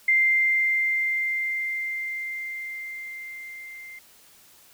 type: tone with level ramp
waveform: sine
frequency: 2093 Hz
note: C7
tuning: in tune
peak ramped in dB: -16 to -39 dBFS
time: 0.08-3.99 s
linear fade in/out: 5 ms
effects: white hiss -54 dBFS RMS until 4.73 s